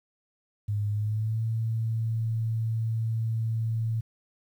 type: tone with pitch glide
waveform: sine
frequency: 103.83 to 112.58 Hz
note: G#2 to A2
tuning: 0 to +40 cents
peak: -25 dBFS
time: 0.68-4.01 s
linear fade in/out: 10 ms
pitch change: +140 cents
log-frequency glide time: 0.9-1.43 s
effects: 10-bit